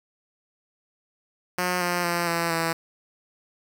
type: tone with pitch steps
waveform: 5% pulse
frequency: 180.2 / 176.29 / 172.46 / 168.72 / 165.05 Hz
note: F#3 / F3 / F3 / E3 / E3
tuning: -45 / +17 / -21 / +41 / +2 cents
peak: -12 dBFS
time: 1.58-2.73 s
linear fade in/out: 5 ms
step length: 230 ms
effects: 9-bit